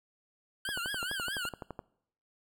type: tone with vibrato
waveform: 25% pulse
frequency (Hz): 1515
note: F#6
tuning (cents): +40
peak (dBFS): -30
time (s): 0.65-1.49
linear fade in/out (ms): 2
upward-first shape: triangle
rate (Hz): 4.7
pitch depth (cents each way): 190
type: click train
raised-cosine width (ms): 1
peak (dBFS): -25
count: 14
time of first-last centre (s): 0.69-1.792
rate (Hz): 11.8
effects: noise-tail reverb RT60 0.7 s tail -22 dB re dry